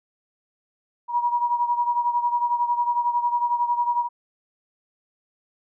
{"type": "beating tone pair", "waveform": "sine", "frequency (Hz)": [957, 968], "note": ["A#5", "B5"], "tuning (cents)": [45, -35], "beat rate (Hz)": 11, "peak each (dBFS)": [-21, -26], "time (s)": [1.08, 4.09], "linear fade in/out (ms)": 50, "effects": []}